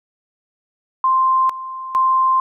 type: tone with tremolo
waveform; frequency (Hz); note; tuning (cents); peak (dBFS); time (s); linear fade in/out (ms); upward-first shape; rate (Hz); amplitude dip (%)
sine; 1046.5; C6; 0; -12; 1.04-2.4; 2; square; 1.1; 80
effects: none